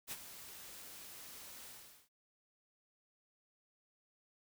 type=noise with ADSR envelope; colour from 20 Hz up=white; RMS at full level=-42 dBFS; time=0.07-2.09 s; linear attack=45 ms; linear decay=43 ms; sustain=-10 dB; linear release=430 ms; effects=none